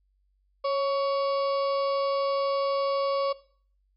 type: harmonic tone with a mistuned harmonic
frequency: 561 Hz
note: C#5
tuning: 21 cents sharp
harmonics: 1 / 2 / 4 / 5 / 6 / 7 / 8 / 9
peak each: -25 / -29 / -44 / -46 / -47 / -51 / -43 / -46 dBFS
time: 0.64-3.33 s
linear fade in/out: 10 ms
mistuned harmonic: 1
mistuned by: -31 cents
effects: noise-tail reverb RT60 0.5 s tail -18 dB re dry + added 48 Hz sine -66 dBFS peak until 3.96 s